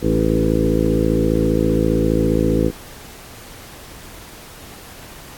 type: harmonic tone with a mistuned harmonic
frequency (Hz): 55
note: A1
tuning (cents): 0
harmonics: 1 / 2 / 3 / 4 / 5 / 6 / 7 / 8 / 9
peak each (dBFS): -22 / -24 / -22 / -23 / -22 / -22 / -24 / -24 / -23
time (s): 0.01-2.72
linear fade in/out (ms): 50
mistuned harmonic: 6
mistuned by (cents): -20
effects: pink hiss -39 dBFS RMS until 5.37 s + AAC 64 kbps